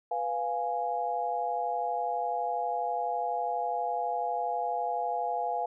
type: chord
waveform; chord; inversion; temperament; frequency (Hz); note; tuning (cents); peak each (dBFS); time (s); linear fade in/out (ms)
sine; F diminished; second; equal; 493.9 / 698.5 / 830.6; Cb5 / F5 / Ab5; 0 / 0 / 0; -36 / -31 / -32; 0.11-5.66; 5
effects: none